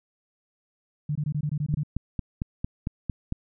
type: tone bursts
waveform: sine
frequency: 148.5 Hz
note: D3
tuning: 20 cents sharp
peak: -24 dBFS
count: 9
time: 1.09-1.834 s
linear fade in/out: 5 ms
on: 64 ms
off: 21 ms
type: click train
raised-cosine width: 5 ms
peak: -15 dBFS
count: 8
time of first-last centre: 1.74-3.324 s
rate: 4.42 Hz
effects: none